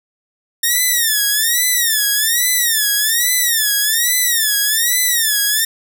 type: tone with vibrato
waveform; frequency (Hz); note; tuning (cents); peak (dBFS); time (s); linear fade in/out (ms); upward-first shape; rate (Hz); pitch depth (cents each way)
5% pulse; 1820; A#6; -42; -3; 0.63-5.65; 5; sine; 1.2; 170
effects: none